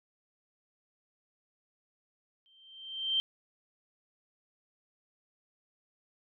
sine tone with exponential growth, 3136 Hz, G7, in tune, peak -24 dBFS, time 2.46-3.2 s, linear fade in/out 0 ms, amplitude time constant 160 ms, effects none

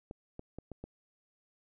clicks, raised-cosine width 2 ms, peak -29 dBFS, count 5, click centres 0.111 / 0.394 / 0.586 / 0.717 / 0.84 s, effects none

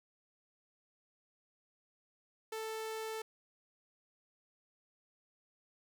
sawtooth tone, 441.1 Hz, A4, 4 cents sharp, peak -35 dBFS, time 2.52-3.22 s, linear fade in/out 5 ms, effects none

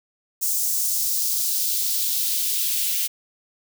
blue noise with high-pass filter sweep, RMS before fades -23 dBFS, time 0.41-3.08 s, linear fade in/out 20 ms, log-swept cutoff 6600 to 2700 Hz, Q 1.5, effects none

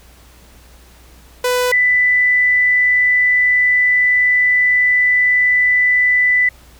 sawtooth / sine tone pair in turn, 497.4 / 1989.6 Hz, B4 / B6, +12 / +12 cents, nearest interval 2 octaves, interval 2400 cents, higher second, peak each -10 dBFS, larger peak neither, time 1.44-1.72 / 1.72-6.49 s, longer second, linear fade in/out 5 ms, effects added 60 Hz sine -44 dBFS peak until 6.79 s + pink hiss -47 dBFS RMS until 6.79 s

